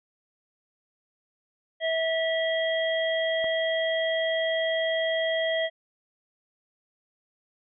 harmonic tone, 650 Hz, E5, 24 cents flat, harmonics 1 / 3 / 5, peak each -25 / -30 / -32 dBFS, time 1.8-5.7 s, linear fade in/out 50 ms
click, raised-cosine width 1 ms, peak -26 dBFS, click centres 3.443 s
effects none

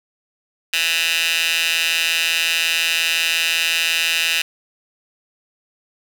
15% pulse tone with high-pass filter, 165.6 Hz, E3, 8 cents sharp, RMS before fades -19 dBFS, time 0.73-4.42 s, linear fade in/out 5 ms, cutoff 2600 Hz, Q 2.8, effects none

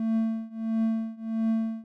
triangle tone with tremolo, 223.8 Hz, A3, 30 cents sharp, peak -19 dBFS, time 0-1.84 s, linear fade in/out 2 ms, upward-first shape triangle, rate 1.5 Hz, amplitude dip 95%, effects none

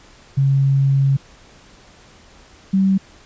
sine tone pair in turn, 136.9 / 192.44 Hz, C#3 / G3, -21 / -32 cents, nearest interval tritone, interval 589 cents, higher second, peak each -12 dBFS, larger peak neither, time 0.37-1.17 / 2.73-2.98 s, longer first, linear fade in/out 10 ms, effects pink hiss -47 dBFS RMS until 3.25 s + resampled to 16000 Hz

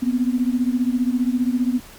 sine beating tone pair, 243.5 / 258.5 Hz, B3 / C4, -24 / -21 cents, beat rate 15 Hz, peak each -19 / -21 dBFS, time 0.02-1.8 s, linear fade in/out 10 ms, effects pink hiss -43 dBFS RMS until 1.98 s + MP3 96 kbps

